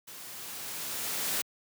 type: noise with level ramp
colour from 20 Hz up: white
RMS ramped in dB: -46 to -30 dBFS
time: 0.07-1.42 s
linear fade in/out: 10 ms
effects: high-pass 100 Hz 12 dB/octave